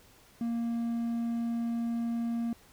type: tone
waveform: triangle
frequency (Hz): 233.1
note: A#3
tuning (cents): 0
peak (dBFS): -27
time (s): 0.41-2.53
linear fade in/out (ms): 2
effects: pink hiss -59 dBFS RMS until 2.72 s